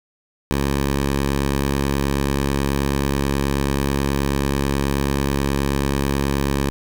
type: tone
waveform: 10% pulse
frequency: 69.3 Hz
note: C#2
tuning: in tune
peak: -10 dBFS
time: 0.51-6.7 s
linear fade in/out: 0 ms
effects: none